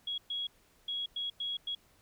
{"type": "tone bursts at uneven times", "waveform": "sine", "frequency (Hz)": 3322, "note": "G#7", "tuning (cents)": 0, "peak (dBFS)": -33, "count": 6, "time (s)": [[0.07, 0.18], [0.3, 0.47], [0.88, 1.06], [1.16, 1.3], [1.4, 1.57], [1.67, 1.75]], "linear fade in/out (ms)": 5, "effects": ["pink hiss -66 dBFS RMS until 2.01 s"]}